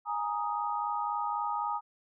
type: chord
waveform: sine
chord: Ab suspended second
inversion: none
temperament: just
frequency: 830.6 / 934.4 / 1245.9 Hz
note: Ab5 / Bb5 / Eb6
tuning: 0 / +4 / +2 cents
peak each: -34 dBFS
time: 0.05-1.81 s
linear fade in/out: 50 ms
effects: none